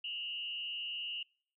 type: tone with frequency modulation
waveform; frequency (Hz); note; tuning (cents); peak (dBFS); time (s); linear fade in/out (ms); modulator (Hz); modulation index
sine; 2860; F7; +41; -37; 0.04-1.23; 5; 137; 0.85
effects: noise-tail reverb RT60 0.5 s tail -25 dB re dry